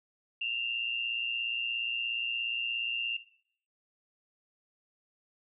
sine tone pair together, 2677 / 2794 Hz, E7 / F7, +26 / 0 cents, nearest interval minor second, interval 74 cents, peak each -35 / -32 dBFS, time 0.41-3.17 s, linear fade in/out 5 ms, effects noise-tail reverb RT60 0.6 s tail -17 dB re dry

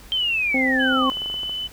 sine linear sweep, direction down, 3157 to 1046.5 Hz, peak -19 dBFS, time 0.12-1.1 s, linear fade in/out 0 ms
harmonic tone, 261.6 Hz, C4, in tune, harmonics 1 / 2 / 3, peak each -21 / -27 / -31 dBFS, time 0.54-1.1 s, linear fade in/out 5 ms
sine tone, 3009 Hz, F#7, 28 cents sharp, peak -25 dBFS, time 0.79-1.68 s, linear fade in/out 20 ms
clicks, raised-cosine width 1 ms, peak -24 dBFS, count 11, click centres 0.926 / 0.971 / 1.023 / 1.118 / 1.171 / 1.219 / 1.26 / 1.3 / 1.342 / 1.433 / 1.495 s
effects added 50 Hz sine -46 dBFS peak until 1.72 s + pink hiss -46 dBFS RMS until 1.72 s

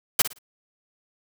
white noise with echo, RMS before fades -17 dBFS, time 0.19-0.22 s, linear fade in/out 5 ms, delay 56 ms, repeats 3, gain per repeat -12 dB, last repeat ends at 0.388 s, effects none

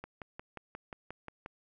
click train, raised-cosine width 0.5 ms, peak -27 dBFS, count 9, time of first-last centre 0.04-1.461 s, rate 5.63 Hz, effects none

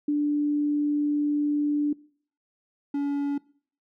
sine / triangle tone pair in turn, 293.7 / 284.2 Hz, D4 / C#4, 0 / +43 cents, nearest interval minor second, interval 57 cents, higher first, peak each -21 / -22 dBFS, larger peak first, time 0.08-1.93 / 2.94-3.38 s, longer first, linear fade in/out 5 ms, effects noise-tail reverb RT60 0.5 s tail -22 dB re dry

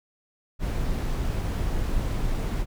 brown noise, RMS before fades -26 dBFS, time 0.59-2.66 s, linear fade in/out 50 ms, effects none

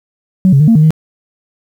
sine tone with pitch steps, 187 / 137.5 / 151.9 / 227.7 / 154 / 157.5 Hz, F#3 / C#3 / D#3 / A#3 / D#3 / D#3, +19 / -14 / -41 / -40 / -17 / +21 cents, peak -3 dBFS, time 0.45-0.906 s, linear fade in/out 0 ms, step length 76 ms, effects tanh soft clip ceiling 0 dBFS + 7-bit

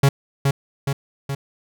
45% pulse tone with echo, 138.59 Hz, C#3, in tune, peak -11 dBFS, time 0.03-0.09 s, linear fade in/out 5 ms, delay 420 ms, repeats 3, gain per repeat -4 dB, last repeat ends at 1.35 s, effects none

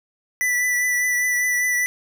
square tone with vibrato, 1975.5 Hz, B6, in tune, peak -19 dBFS, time 0.41-1.86 s, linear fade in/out 0 ms, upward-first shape triangle, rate 5 Hz, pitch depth 22 cents each way, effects none

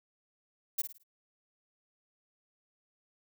violet noise with echo, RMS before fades -30 dBFS, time 0.78-0.82 s, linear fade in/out 10 ms, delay 54 ms, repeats 4, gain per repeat -9 dB, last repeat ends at 1.036 s, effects none

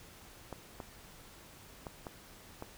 clicks, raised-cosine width 1 ms, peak -27 dBFS, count 5, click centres 0.527 / 0.802 / 1.868 / 2.068 / 2.624 s, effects pink hiss -55 dBFS RMS until 2.77 s

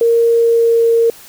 sine tone with pitch glide, 464.4 to 461.2 Hz, A#4 to A#4, -7 to -19 cents, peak -8 dBFS, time 0.01-1.1 s, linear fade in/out 2 ms, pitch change -12 cents, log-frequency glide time 0.34-0.84 s, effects white hiss -39 dBFS RMS until 1.28 s

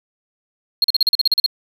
triangle tone bursts, 4254 Hz, C8, 28 cents sharp, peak -10 dBFS, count 11, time 0.82-1.462 s, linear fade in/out 2 ms, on 22 ms, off 40 ms, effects none

